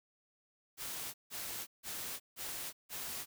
white noise bursts, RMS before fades -42 dBFS, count 5, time 0.77-3.26 s, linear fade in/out 50 ms, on 370 ms, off 160 ms, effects none

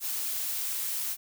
blue noise, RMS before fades -32 dBFS, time 0-1.17 s, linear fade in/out 50 ms, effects none

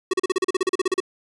square tone bursts, 373.7 Hz, F#4, 17 cents sharp, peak -18 dBFS, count 15, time 0.11-1.003 s, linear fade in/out 5 ms, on 25 ms, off 37 ms, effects resampled to 22050 Hz

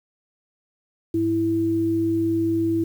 sine tone pair together, 103.82 / 329.6 Hz, G#2 / E4, 0 / 0 cents, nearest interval octave + minor sixth, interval 2000 cents, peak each -29 / -19 dBFS, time 1.14-2.84 s, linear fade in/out 5 ms, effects 8-bit

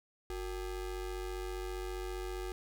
square ring-modulated tone, 206.5 Hz, G#3, 10 cents flat, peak -35 dBFS, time 0.3-2.52 s, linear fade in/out 0 ms, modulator 159 Hz, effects none

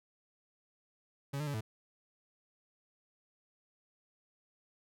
40% pulse tone with pitch steps, 139.7 / 149.9 / 142.9 / 108.8 Hz, C#3 / D3 / D3 / A2, +14 / +36 / -47 / -19 cents, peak -34 dBFS, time 1.33-1.61 s, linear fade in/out 10 ms, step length 70 ms, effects none

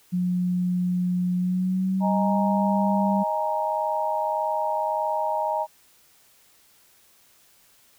sine tone with pitch glide, 179.7 to 197.1 Hz, F3 to G3, +50 to +10 cents, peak -21 dBFS, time 0.12-3.24 s, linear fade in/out 20 ms, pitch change +160 cents, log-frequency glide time 1.36-2.38 s
sine chord, D# suspended fourth, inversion none, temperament equal, 622.3 / 830.6 / 932.3 Hz, D#5 / G#5 / A#5, 0 / 0 / 0 cents, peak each -27 / -28 / -26 dBFS, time 2-5.67 s, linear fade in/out 50 ms
effects white hiss -58 dBFS RMS until 7.98 s

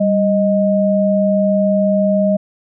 sine tone pair together, 196.01 / 622.3 Hz, G3 / D#5, 0 / 0 cents, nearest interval octave + minor sixth, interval 2000 cents, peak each -14 dBFS, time 0-2.37 s, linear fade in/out 10 ms, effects none

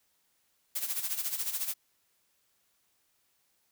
blue noise with tremolo, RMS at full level -31 dBFS, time 0.75-1.74 s, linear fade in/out 10 ms, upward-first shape sine, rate 14 Hz, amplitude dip 70%, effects white hiss -73 dBFS RMS until 3.71 s

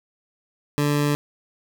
20% pulse tone, 146.1 Hz, D3, 9 cents flat, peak -14 dBFS, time 0.78-1.15 s, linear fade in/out 0 ms, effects none

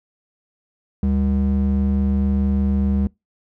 triangle ring-modulated tone, 136.7 Hz, C#3, 24 cents flat, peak -11 dBFS, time 1.03-3.07 s, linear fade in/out 2 ms, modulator 62.4 Hz, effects noise-tail reverb RT60 0.2 s tail -24 dB re dry

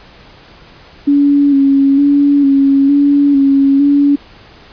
sine tone with vibrato, 280 Hz, C#4, 18 cents sharp, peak -6 dBFS, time 1.07-4.16 s, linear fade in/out 10 ms, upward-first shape square, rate 1.1 Hz, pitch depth 29 cents each way, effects pink hiss -40 dBFS RMS until 4.72 s + resampled to 11025 Hz

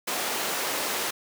pink high-pass noise, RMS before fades -29 dBFS, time 0.07-1.11 s, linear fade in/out 10 ms, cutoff 410 Hz, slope 12 dB/octave, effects none

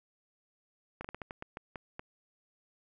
slowing click train, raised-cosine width 0.5 ms, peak -25 dBFS, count 10, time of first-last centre 1.01-1.995 s, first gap 35 ms, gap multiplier 1.27, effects none

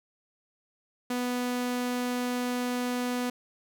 sawtooth tone, 246.9 Hz, B3, in tune, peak -24 dBFS, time 1.1-3.3 s, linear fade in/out 5 ms, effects none

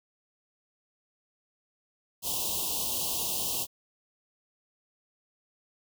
white band-stop noise, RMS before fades -31 dBFS, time 2.22-3.67 s, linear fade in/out 50 ms, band 1100 to 2700 Hz, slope 96 dB/octave, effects none

